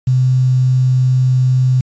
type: tone with quantisation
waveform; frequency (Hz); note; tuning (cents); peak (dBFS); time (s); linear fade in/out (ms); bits
sine; 128.4; C3; -32; -9; 0.07-1.81; 5; 6
effects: resampled to 16000 Hz